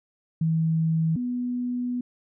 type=tone pair in turn; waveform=sine; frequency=161.5 / 246.2 Hz; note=E3 / B3; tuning=-35 / -5 cents; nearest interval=perfect fifth; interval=730 cents; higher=second; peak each=-20 / -25 dBFS; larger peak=first; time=0.41-1.16 / 1.16-2.01 s; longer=second; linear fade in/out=5 ms; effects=none